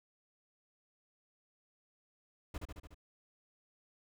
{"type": "noise with echo", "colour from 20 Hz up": "brown", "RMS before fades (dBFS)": -38, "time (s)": [2.54, 2.58], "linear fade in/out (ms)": 5, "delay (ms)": 73, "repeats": 5, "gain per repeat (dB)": -3, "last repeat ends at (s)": 2.945, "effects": []}